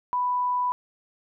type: tone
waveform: sine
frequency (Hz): 990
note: B5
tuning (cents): +4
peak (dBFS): -22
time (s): 0.13-0.72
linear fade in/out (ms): 0
effects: none